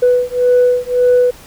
sine beating tone pair, 493.9 / 495.7 Hz, B4 / B4, 0 / +6 cents, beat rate 1.8 Hz, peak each -11 dBFS, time 0.02-1.31 s, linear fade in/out 10 ms, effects tanh soft clip ceiling -4 dBFS + pink hiss -39 dBFS RMS until 1.46 s

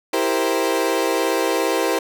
30% pulse chord, C dominant seventh, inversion first, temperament equal, 329.6 / 392 / 466.2 / 523.3 Hz, E4 / G4 / Bb4 / C5, 0 / 0 / 0 / 0 cents, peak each -21 dBFS, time 0.13-1.99 s, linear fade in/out 5 ms, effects none

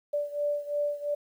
sine beating tone pair, 583 / 585.9 Hz, D5 / D5, -13 / -4 cents, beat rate 2.9 Hz, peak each -29 / -32 dBFS, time 0.13-1.15 s, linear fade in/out 10 ms, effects 10-bit

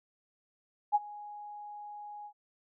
sine tone with ADSR envelope, 830.6 Hz, G#5, in tune, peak -20 dBFS, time 0.92-2.33 s, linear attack 31 ms, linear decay 32 ms, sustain -22 dB, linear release 74 ms, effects none

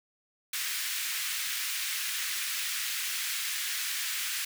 pink high-pass noise, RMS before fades -33 dBFS, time 0.53-4.45 s, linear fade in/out 5 ms, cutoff 1700 Hz, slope 24 dB/octave, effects none

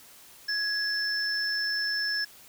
sine tone pair together, 1671 / 5305 Hz, G#6 / E8, +10 / +10 cents, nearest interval octave + minor sixth, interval 2000 cents, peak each -29 / -29 dBFS, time 0.48-2.25 s, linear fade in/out 10 ms, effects white hiss -52 dBFS RMS until 2.48 s

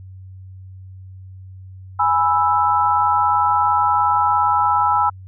sine chord, E major, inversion first, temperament equal, 830.6 / 987.8 / 1318.5 Hz, G#5 / B5 / E6, 0 / 0 / 0 cents, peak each -18 dBFS, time 1.99-5.1 s, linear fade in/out 10 ms, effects added 94 Hz sine -35 dBFS peak until 5.27 s

